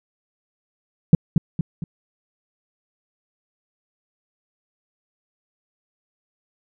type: tone with echo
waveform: sine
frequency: 163.4 Hz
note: E3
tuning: 15 cents flat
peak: -3 dBFS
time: 1.13-1.15 s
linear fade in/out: 2 ms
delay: 230 ms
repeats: 3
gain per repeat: -7 dB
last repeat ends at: 1.84 s
effects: tanh soft clip ceiling -4 dBFS